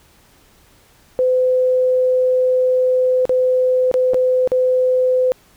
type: tone with dropouts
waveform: sine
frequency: 509 Hz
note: C5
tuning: 48 cents flat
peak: -12 dBFS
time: 1.19-5.32 s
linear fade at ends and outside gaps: 0 ms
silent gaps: 3.254-3.294 / 3.914-3.941 / 4.135-4.144 / 4.475-4.518 s
effects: pink hiss -52 dBFS RMS until 5.56 s